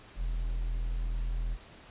triangle tone, 41.48 Hz, E1, 12 cents sharp, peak -27 dBFS, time 0.16-1.58 s, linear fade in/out 50 ms, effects pink hiss -53 dBFS RMS until 1.9 s + resampled to 8000 Hz

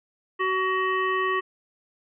harmonic tone, 375.8 Hz, F#4, 27 cents sharp, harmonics 1 / 3 / 5 / 7 / 8, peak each -27 / -25 / -28 / -37 / -40 dBFS, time 0.39-1.41 s, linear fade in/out 20 ms
clicks, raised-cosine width 0.5 ms, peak -34 dBFS, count 6, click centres 0.447 / 0.527 / 0.775 / 0.93 / 1.086 / 1.283 s
effects none

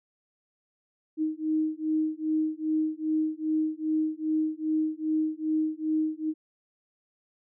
sine beating tone pair, 311.1 / 313.6 Hz, D#4 / D#4, 0 / +14 cents, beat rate 2.5 Hz, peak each -28 dBFS, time 1.17-6.34 s, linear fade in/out 50 ms, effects none

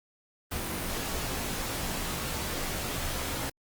pink noise with comb filter, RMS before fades -33 dBFS, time 0.51-3.5 s, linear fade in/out 10 ms, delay 20 ms, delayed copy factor -0.65, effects Opus 32 kbps

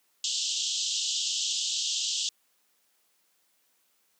pink band-pass noise, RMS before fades -30 dBFS, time 0.24-2.29 s, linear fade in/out 2 ms, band 2900 to 7700 Hz, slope 96 dB/octave, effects white hiss -70 dBFS RMS until 4.19 s + high-pass 200 Hz 12 dB/octave

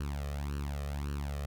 sawtooth tone with flanger, 71.4 Hz, D2, 48 cents flat, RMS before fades -36 dBFS, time 0-1.46 s, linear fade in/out 5 ms, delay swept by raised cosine 0.69 to 1.65 ms, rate 1.8 Hz, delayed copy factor +0.9, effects none

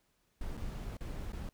brown noise with dropouts, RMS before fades -40 dBFS, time 0.41-1.49 s, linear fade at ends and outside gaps 2 ms, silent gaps 0.57-0.575 / 0.97-1.007 / 1.322-1.331 s, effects pink hiss -75 dBFS RMS until 1.53 s

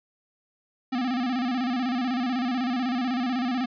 square tone with vibrato, 250.7 Hz, B3, 26 cents sharp, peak -25 dBFS, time 0.92-3.66 s, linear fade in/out 10 ms, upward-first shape square, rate 16 Hz, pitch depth 80 cents each way, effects resampled to 11025 Hz

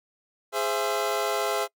25% pulse chord, Ab augmented, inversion none, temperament equal with one note detuned, 415.3 / 523.3 / 670.8 Hz, Ab4 / C5 / E5, 0 / 0 / +30 cents, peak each -25 / -27 / -25 dBFS, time 0.52-1.68 s, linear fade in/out 50 ms, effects noise-tail reverb RT60 0.1 s tail -24 dB re dry

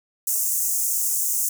pink high-pass noise, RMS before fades -23 dBFS, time 0.27-1.49 s, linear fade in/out 5 ms, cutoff 6400 Hz, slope 48 dB/octave, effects none

